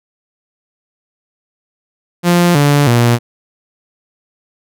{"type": "tone with pitch steps", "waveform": "sawtooth", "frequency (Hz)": [174.61, 144.31, 119.26], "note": ["F3", "D3", "A#2"], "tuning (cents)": [0, -30, 40], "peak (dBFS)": -4, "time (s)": [2.23, 3.19], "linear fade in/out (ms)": 50, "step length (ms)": 320, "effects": []}